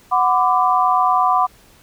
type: chord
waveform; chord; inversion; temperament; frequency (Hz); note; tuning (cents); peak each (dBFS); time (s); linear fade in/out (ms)
sine; B minor; second; equal with one note detuned; 740 / 1006.2 / 1174.7; F#5 / B5 / D6; 0 / +32 / 0; -17; 0.11-1.47; 20
effects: pink hiss -50 dBFS RMS until 1.82 s